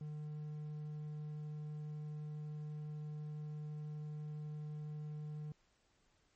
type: tone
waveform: triangle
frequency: 151 Hz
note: D3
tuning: 48 cents sharp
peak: -40 dBFS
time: 0.01-5.52 s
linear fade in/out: 2 ms
effects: pink hiss -75 dBFS RMS until 6.35 s + MP3 32 kbps